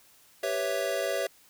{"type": "chord", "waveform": "square", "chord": "C# half-diminished seventh", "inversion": "second", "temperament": "equal", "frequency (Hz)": [392, 493.9, 554.4, 659.3], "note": ["G4", "B4", "C#5", "E5"], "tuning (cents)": [0, 0, 0, 0], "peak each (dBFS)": [-36, -36, -32, -33], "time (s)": [0.43, 1.27], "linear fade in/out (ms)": 5, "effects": ["white hiss -59 dBFS RMS until 1.49 s"]}